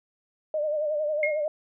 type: tone with vibrato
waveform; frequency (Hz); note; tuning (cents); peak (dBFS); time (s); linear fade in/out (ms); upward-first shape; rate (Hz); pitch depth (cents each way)
sine; 605; D#5; -49; -24; 0.54-1.48; 2; sine; 11; 59
type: tone with exponential decay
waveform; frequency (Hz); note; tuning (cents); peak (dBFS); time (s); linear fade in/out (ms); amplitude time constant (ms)
sine; 2147; C7; +44; -20; 1.23-1.45; 2; 47
effects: none